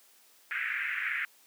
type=band-pass noise; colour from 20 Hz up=white; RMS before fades=-33 dBFS; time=0.51-1.25 s; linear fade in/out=0 ms; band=1500 to 2300 Hz; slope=48 dB/octave; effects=white hiss -61 dBFS RMS until 1.46 s + high-pass 300 Hz 12 dB/octave